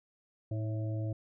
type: harmonic tone with a mistuned harmonic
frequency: 110 Hz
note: A2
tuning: in tune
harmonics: 1 / 3 / 5 / 6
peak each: -32 / -42 / -46 / -48 dBFS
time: 0.51-1.13 s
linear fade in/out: 5 ms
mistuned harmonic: 3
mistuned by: -49 cents
effects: none